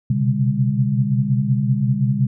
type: tone cluster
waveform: sine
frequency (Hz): 125.7 / 131.3 / 141.2 / 201.9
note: B2 / C3 / C#3 / G#3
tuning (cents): +31 / +6 / +32 / -49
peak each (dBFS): -21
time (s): 0.1-2.27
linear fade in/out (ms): 5
effects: none